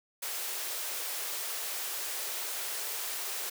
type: high-pass noise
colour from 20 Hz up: white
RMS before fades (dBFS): -36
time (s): 0.22-3.5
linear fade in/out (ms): 10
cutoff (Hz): 360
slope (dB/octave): 48
effects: none